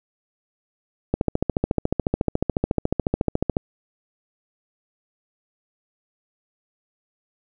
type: click train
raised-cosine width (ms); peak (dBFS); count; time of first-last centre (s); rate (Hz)
2; -6; 35; 1.14-3.569; 14
effects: none